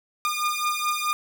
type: beating tone pair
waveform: sawtooth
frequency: 1210 / 1214.7 Hz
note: D#6 / D#6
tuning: -49 / -42 cents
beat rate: 4.7 Hz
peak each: -23 dBFS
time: 0.25-1.13 s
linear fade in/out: 0 ms
effects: none